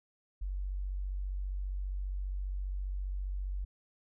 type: tone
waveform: sine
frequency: 47.46 Hz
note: F#1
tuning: 45 cents sharp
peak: -33 dBFS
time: 0.41-3.65 s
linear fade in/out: 10 ms
effects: none